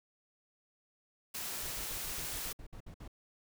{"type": "noise", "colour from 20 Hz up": "white", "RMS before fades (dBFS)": -40, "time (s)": [1.34, 2.53], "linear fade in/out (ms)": 10}
{"type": "noise bursts", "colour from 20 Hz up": "brown", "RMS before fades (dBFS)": -47, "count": 11, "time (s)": [1.63, 3.079], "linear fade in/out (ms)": 5, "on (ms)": 79, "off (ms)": 58}
{"effects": []}